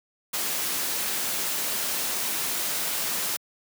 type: noise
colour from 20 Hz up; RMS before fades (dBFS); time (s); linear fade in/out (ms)
white; -28; 0.33-3.37; 10
effects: high-pass 150 Hz 12 dB/octave